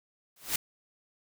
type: noise with exponential growth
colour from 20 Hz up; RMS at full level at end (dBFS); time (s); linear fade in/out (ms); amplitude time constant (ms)
white; -25; 0.36-0.56; 5; 43
effects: none